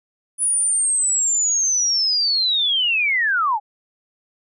sine linear sweep, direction down, 9920 to 784 Hz, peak -16 dBFS, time 0.38-3.6 s, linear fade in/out 50 ms, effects none

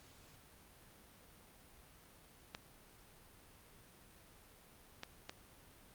clicks, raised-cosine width 0.2 ms, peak -26 dBFS, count 3, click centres 2.549 / 5.034 / 5.295 s, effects pink hiss -62 dBFS RMS until 5.94 s + Opus 48 kbps

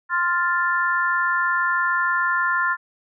sine chord, F major, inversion second, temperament equal, 1046.5 / 1396.9 / 1760 Hz, C6 / F6 / A6, 0 / 0 / 0 cents, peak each -23 / -22 / -23 dBFS, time 0.09-2.77 s, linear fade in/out 50 ms, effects none

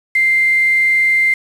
sine tone with quantisation, 2093 Hz, C7, in tune, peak -10 dBFS, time 0.15-1.34 s, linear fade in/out 5 ms, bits 5, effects low-pass 11000 Hz 12 dB/octave

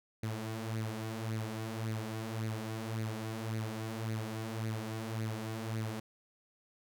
sawtooth tone with flanger, 110.8 Hz, A2, 13 cents sharp, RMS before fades -38 dBFS, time 0.23-6 s, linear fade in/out 5 ms, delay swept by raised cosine 0.46 to 6.36 ms, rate 1.8 Hz, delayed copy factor +0.6, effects none

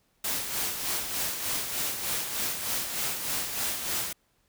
white noise with tremolo, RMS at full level -29 dBFS, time 0.24-4.13 s, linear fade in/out 5 ms, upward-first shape sine, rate 3.3 Hz, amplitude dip 50%, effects pink hiss -70 dBFS RMS until 4.48 s

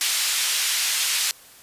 pink band-pass noise, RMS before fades -23 dBFS, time 0.01-1.31 s, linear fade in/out 0 ms, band 2700 to 12000 Hz, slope 12 dB/octave, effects white hiss -48 dBFS RMS until 1.62 s + resampled to 32000 Hz

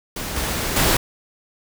pink noise with level steps, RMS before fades -28 / -24 / -17 dBFS, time 0.16-0.97 s, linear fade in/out 5 ms, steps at 0.36 / 0.76 s, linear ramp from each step 5 ms, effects none

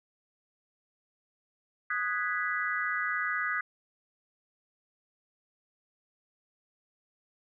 sine chord, G# minor seventh, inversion second, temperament equal, 1244.5 / 1480 / 1661.2 / 1975.5 Hz, D#6 / F#6 / G#6 / B6, 0 / 0 / 0 / 0 cents, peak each -34 dBFS, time 1.9-3.61 s, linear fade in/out 5 ms, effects none

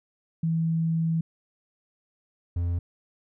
sine / triangle tone pair in turn, 163.4 / 86.56 Hz, E3 / F2, -15 / -15 cents, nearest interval major seventh, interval 1100 cents, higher first, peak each -22 dBFS, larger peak neither, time 0.43-1.21 / 2.56-2.79 s, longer first, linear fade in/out 5 ms, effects none

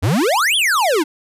square exponential two-way sweep, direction up then down, 82 to 3520 to 280.5 Hz, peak -14 dBFS, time 0.02-1.04 s, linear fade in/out 20 ms, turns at 0.56 s, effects resampled to 32000 Hz

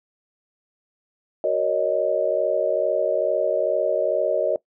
sine chord, D# minor seventh, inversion first, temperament just, 373.4 / 466.7 / 560 / 622.3 Hz, F#4 / A#4 / C#5 / D#5, +16 / +2 / +18 / 0 cents, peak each -28 / -26 / -23 / -22 dBFS, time 1.44-4.56 s, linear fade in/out 2 ms, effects noise-tail reverb RT60 0.1 s tail -20 dB re dry

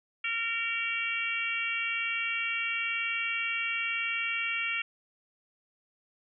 harmonic tone, 460.1 Hz, A#4, 23 cents flat, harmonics 3 / 4 / 5 / 6 / 7, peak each -38 / -39 / -32 / -33 / -41 dBFS, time 0.24-4.82 s, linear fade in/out 5 ms, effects none

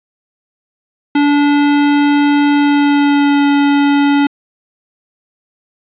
square tone with pitch glide, 289.1 to 284.8 Hz, D4 to C#4, -27 to +47 cents, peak -9 dBFS, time 1.15-4.27 s, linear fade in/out 5 ms, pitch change -26 cents, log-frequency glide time 2.53-3.47 s, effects resampled to 8000 Hz + 7-bit

